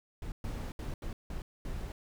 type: noise bursts at uneven times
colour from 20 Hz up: brown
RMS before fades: -38 dBFS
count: 6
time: 0.22-0.32 / 0.44-0.72 / 0.79-0.94 / 1.02-1.13 / 1.3-1.42 / 1.65-1.92 s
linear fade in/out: 2 ms
effects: none